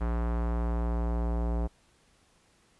square tone with low-pass filter sweep, 58.27 Hz, A#1, in tune, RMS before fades -29 dBFS, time 0-1.68 s, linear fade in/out 20 ms, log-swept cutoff 1300 to 770 Hz, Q 1.3, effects pink hiss -65 dBFS RMS until 2.79 s + resampled to 24000 Hz

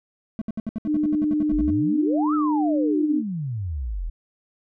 triangle tone bursts, 220 Hz, A3, in tune, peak -22 dBFS, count 15, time 0.39-1.703 s, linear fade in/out 0 ms, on 25 ms, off 67 ms
sine tone, 301.8 Hz, D4, 47 cents sharp, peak -19 dBFS, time 0.85-3.23 s, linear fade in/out 50 ms
sine exponential two-way sweep, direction up then down, 37.16 to 1357 to 37.16 Hz, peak -25 dBFS, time 1.52-4.1 s, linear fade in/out 10 ms, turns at 2.34 s
effects none

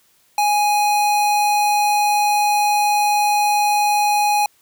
square tone, 830.6 Hz, G#5, in tune, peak -15 dBFS, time 0.38-4.46 s, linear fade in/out 2 ms, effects white hiss -58 dBFS RMS until 4.61 s

